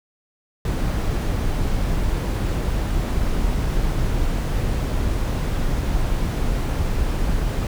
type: noise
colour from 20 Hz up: brown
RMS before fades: -21 dBFS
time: 0.65-7.67 s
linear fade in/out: 2 ms
effects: none